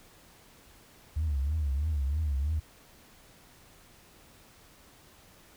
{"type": "tone with vibrato", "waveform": "sine", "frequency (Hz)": 73, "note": "D2", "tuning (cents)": -10, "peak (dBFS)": -25, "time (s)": [1.16, 2.6], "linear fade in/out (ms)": 10, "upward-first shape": "triangle", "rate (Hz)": 3.1, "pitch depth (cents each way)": 180, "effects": ["tanh soft clip ceiling -23 dBFS", "pink hiss -57 dBFS RMS until 5.56 s"]}